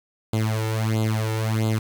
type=tone with flanger; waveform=sawtooth; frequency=110 Hz; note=A2; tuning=in tune; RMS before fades=-23 dBFS; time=0.33-1.79 s; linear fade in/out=5 ms; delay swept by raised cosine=0.26 to 2.26 ms; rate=1.5 Hz; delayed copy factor=+0.85; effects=7-bit